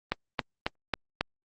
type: click train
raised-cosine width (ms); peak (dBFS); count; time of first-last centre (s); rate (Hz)
0.3; -10; 5; 0.12-1.21; 3.67
effects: Opus 24 kbps